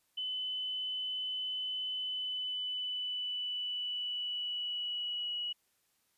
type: tone with pitch glide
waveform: sine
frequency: 3019 to 2925 Hz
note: F#7 to F#7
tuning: +34 to -21 cents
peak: -34 dBFS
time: 0.17-5.53 s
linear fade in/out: 10 ms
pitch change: -55 cents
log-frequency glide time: 1.94-5.29 s
effects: white hiss -75 dBFS RMS until 6.17 s + resampled to 32000 Hz